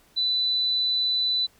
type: tone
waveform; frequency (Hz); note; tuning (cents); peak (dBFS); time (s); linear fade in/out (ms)
sine; 3988; B7; +16; -21; 0.16-1.47; 20
effects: pink hiss -59 dBFS RMS until 1.59 s